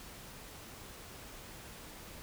silence, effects pink hiss -50 dBFS RMS until 2.22 s

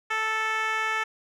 10% pulse tone with band-pass filter, 439.2 Hz, A4, 3 cents flat, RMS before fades -27 dBFS, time 0.1-1.04 s, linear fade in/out 10 ms, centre 1700 Hz, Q 1.2, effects none

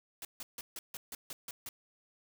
white noise bursts, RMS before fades -43 dBFS, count 9, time 0.22-1.69 s, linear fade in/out 2 ms, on 30 ms, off 150 ms, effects none

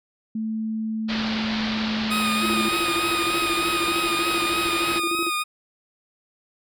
sine tone with pitch glide, 220 to 218.5 Hz, A3 to A3, 0 to -12 cents, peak -24 dBFS, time 0.35-2.69 s, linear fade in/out 5 ms, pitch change -12 cents, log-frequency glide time 1.2-1.7 s
white low-pass noise, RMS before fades -30 dBFS, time 1.08-5 s, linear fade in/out 20 ms, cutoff 4600 Hz, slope 48 dB/octave
20% pulse tone with vibrato, 1243 Hz, D#6, 2 cents flat, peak -18 dBFS, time 2.1-5.44 s, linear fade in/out 20 ms, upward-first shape sine, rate 3.3 Hz, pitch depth 30 cents each way
sine tone with tremolo, 340 Hz, F4, 46 cents flat, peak -24 dBFS, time 2.42-5.3 s, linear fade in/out 20 ms, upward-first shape square, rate 13 Hz, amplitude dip 75%
effects none

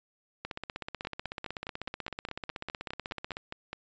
two click trains, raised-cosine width 0.3 ms, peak -20 / -21 dBFS, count 48 / 14, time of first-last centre 0.45-3.369 / 1.05-3.73 s, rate 16.1 / 4.85 Hz, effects resampled to 16000 Hz

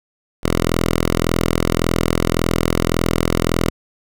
5% pulse tone, 41.79 Hz, E1, 24 cents sharp, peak -4 dBFS, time 0.43-3.7 s, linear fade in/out 10 ms, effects none

